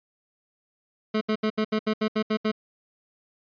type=tone bursts; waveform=25% pulse; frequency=216.1 Hz; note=A3; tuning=31 cents flat; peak=-18 dBFS; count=10; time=1.14-2.517 s; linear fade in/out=10 ms; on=72 ms; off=73 ms; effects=resampled to 11025 Hz